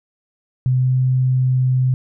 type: tone with pitch glide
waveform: sine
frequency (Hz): 127.9 to 128.64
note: C3 to C3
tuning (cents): -39 to -29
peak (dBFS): -13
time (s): 0.66-1.94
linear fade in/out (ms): 0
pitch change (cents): +10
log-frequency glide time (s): 0.77-0.96
effects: none